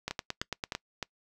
two click trains, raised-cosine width 0.2 ms, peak -15 / -16 dBFS, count 7 / 4, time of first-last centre 0.08-0.75 / 0.11-1.027 s, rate 8.95 / 3.27 Hz, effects noise-tail reverb RT60 0.1 s tail -24 dB re dry

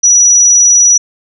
sine tone, 5860 Hz, F#8, 18 cents flat, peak -3 dBFS, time 0.03-0.98 s, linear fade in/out 10 ms, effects none

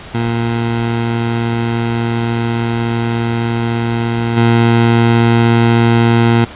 20% pulse tone with level steps, 116.54 Hz, A#2, in tune, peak -9 / -3 dBFS, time 0.14-6.45 s, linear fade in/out 10 ms, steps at 4.36 s, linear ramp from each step 20 ms, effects pink hiss -32 dBFS RMS until 6.55 s + resampled to 8000 Hz

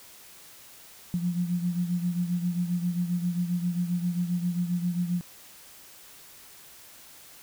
sine beating tone pair, 174.61 / 182.11 Hz, F3 / F#3, 0 / -27 cents, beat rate 7.5 Hz, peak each -26 / -32 dBFS, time 1.14-5.21 s, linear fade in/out 0 ms, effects white hiss -50 dBFS RMS until 7.42 s

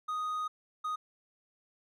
triangle tone bursts at uneven times, 1244.5 Hz, D#6, in tune, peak -30 dBFS, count 2, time 0.08-0.48 / 0.84-0.96 s, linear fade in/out 10 ms, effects none

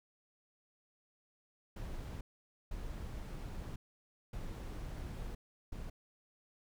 brown noise bursts at uneven times, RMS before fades -43 dBFS, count 4, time 1.76-2.21 / 2.71-3.76 / 4.33-5.35 / 5.72-5.9 s, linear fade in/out 5 ms, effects none

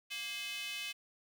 square tone with high-pass filter, 233.1 Hz, A#3, in tune, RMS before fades -41 dBFS, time 0.1-0.93 s, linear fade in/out 20 ms, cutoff 2700 Hz, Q 3.6, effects none

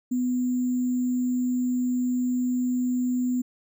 sine tone with sample-and-hold, 249.5 Hz, B3, 18 cents sharp, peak -22 dBFS, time 0.11-3.42 s, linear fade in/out 10 ms, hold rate 7350 Hz, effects none

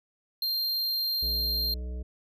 square tone, 4186 Hz, C8, in tune, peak -27 dBFS, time 0.42-1.74 s, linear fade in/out 2 ms
harmonic tone, 61.74 Hz, B1, in tune, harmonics 1 / 3 / 5 / 7 / 9 / 10, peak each -32 / -47 / -52 / -49 / -63 / -54 dBFS, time 1.22-2.03 s, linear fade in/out 10 ms
effects none

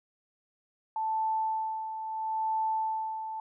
sine tone with tremolo, 880 Hz, A5, in tune, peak -26 dBFS, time 0.96-3.4 s, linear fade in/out 2 ms, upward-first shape sine, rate 0.75 Hz, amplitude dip 60%, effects none

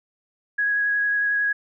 sine tone with vibrato, 1661.2 Hz, G#6, in tune, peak -19 dBFS, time 0.58-1.53 s, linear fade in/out 10 ms, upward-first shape sine, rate 11 Hz, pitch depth 11 cents each way, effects none

